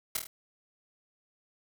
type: noise with echo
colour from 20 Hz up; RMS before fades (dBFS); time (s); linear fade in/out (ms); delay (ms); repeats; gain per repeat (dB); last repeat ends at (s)
white; -29; 0.15-0.17; 5; 25; 4; -4; 0.27
effects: none